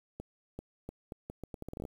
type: accelerating click train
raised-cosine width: 2 ms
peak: -27 dBFS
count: 15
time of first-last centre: 0.2-1.852 s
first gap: 390 ms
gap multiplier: 0.77
effects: 9-bit